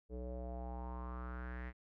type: tone with low-pass filter sweep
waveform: square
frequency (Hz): 61.74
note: B1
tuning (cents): 0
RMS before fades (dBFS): -44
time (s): 0.09-1.73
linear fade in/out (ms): 50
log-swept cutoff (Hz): 460 to 2000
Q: 5
effects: none